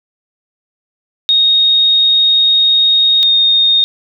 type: tone pair in turn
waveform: sine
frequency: 3729 / 3693 Hz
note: A#7 / A#7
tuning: 0 / -17 cents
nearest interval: unison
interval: 17 cents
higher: first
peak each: -7 dBFS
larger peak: neither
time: 1.29-3.23 / 3.23-3.84 s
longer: first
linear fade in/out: 0 ms
effects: none